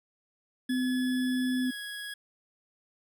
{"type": "tone with pitch glide", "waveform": "25% pulse", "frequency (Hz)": [1704, 1664.1], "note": ["G#6", "G#6"], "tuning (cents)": [44, 3], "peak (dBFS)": -33, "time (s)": [0.69, 2.14], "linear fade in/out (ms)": 5, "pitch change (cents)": -41, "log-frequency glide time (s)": [1.62, 1.72]}
{"type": "tone", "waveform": "sine", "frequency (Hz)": 254.4, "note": "C4", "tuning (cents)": -48, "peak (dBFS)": -26, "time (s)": [0.69, 1.71], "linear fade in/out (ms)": 10}
{"effects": []}